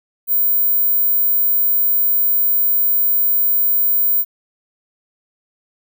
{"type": "tone", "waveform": "sine", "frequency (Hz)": 15200, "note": "A#9", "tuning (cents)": 33, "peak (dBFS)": -12, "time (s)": [0.27, 4.25], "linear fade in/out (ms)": 50, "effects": []}